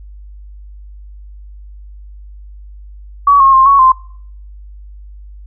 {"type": "tone with pitch steps", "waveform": "sine", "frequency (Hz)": [1133, 1081, 1059, 1112, 1043], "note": ["C#6", "C#6", "C6", "C#6", "C6"], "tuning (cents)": [37, -44, 21, 5, -6], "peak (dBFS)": -4, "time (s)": [3.27, 3.92], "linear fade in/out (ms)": 5, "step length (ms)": 130, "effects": ["noise-tail reverb RT60 0.6 s tail -24 dB re dry", "added 50 Hz sine -31 dBFS peak until 5.46 s"]}